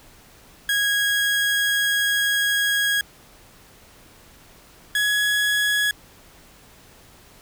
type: tone pair in turn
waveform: 30% pulse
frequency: 1649 / 1676.9 Hz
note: G#6 / G#6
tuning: -13 / +16 cents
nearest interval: unison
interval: 29 cents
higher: second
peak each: -16 dBFS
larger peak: neither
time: 0.69-3.01 / 4.95-5.91 s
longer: first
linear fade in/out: 2 ms
effects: pink hiss -50 dBFS RMS until 7.41 s